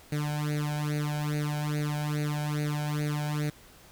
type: tone with flanger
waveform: sawtooth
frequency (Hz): 149.1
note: D3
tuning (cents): +27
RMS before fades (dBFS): -30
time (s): 0.12-3.5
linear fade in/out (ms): 5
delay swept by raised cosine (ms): 0.46 to 1.31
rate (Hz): 2.4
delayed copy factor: +0.95
effects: pink hiss -54 dBFS RMS until 3.91 s